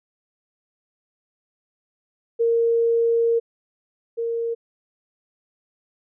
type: tone pair in turn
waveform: sine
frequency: 463.2 / 463.2 Hz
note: A#4 / A#4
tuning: -11 / -11 cents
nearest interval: unison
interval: 0 cents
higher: neither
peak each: -16 / -22 dBFS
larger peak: first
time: 2.39-3.4 / 4.17-4.55 s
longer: first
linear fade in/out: 20 ms
effects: none